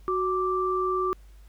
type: tone pair together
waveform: sine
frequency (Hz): 370.4 / 1173.2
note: F#4 / D6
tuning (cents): +2 / -2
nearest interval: octave + minor sixth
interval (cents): 1996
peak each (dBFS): -26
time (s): 0.08-1.13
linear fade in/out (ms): 0
effects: added 50 Hz sine -47 dBFS peak until 1.48 s + pink hiss -63 dBFS RMS until 1.48 s